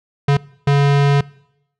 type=tone bursts at uneven times; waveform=square; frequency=141.7 Hz; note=C#3; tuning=38 cents sharp; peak=-11 dBFS; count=2; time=0.28-0.37 / 0.67-1.21 s; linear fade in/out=5 ms; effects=noise-tail reverb RT60 0.8 s tail -23 dB re dry + low-pass 4000 Hz 12 dB/octave